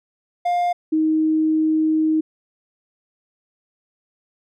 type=tone pair in turn; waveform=triangle / sine; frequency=705 / 314 Hz; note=F5 / D#4; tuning=+16 / +16 cents; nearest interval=octave + major second; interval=1400 cents; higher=first; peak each=-15 dBFS; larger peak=neither; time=0.45-0.73 / 0.92-2.21 s; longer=second; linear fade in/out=10 ms; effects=none